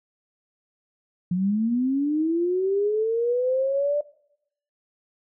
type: linear sweep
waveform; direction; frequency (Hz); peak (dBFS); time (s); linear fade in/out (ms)
sine; up; 173.8 to 592; -20; 1.31-4.01; 5
effects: noise-tail reverb RT60 0.7 s tail -19 dB re dry